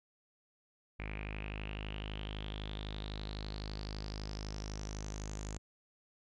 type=tone with low-pass filter sweep; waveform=sawtooth; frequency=51.91 Hz; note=G#1; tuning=in tune; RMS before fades=-42 dBFS; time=0.99-5.58 s; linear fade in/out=10 ms; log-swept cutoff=2300 to 7000 Hz; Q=7.5; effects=none